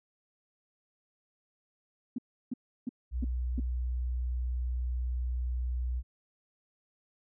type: tone bursts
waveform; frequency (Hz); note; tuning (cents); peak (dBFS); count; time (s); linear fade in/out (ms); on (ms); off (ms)
sine; 246.9; B3; 0; -30; 5; 2.16-3.6; 5; 24; 330
type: tone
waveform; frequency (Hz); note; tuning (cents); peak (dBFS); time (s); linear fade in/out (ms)
sine; 61.74; B1; 0; -29; 3.11-6.03; 50
effects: tanh soft clip ceiling -22 dBFS